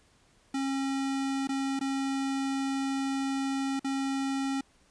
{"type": "tone with dropouts", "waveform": "square", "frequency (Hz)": 271.3, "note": "C#4", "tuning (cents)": -37, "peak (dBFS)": -29, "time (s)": [0.54, 4.61], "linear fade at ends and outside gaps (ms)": 5, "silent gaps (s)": [[1.473, 1.49], [1.793, 1.81], [3.795, 3.844]], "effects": ["pink hiss -64 dBFS RMS until 4.9 s", "resampled to 22050 Hz"]}